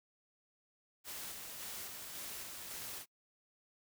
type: noise with tremolo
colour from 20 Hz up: white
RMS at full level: -45 dBFS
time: 1.04-3.06 s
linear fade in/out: 50 ms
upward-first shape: square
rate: 1.8 Hz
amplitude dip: 25%
effects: noise-tail reverb RT60 0.1 s tail -25 dB re dry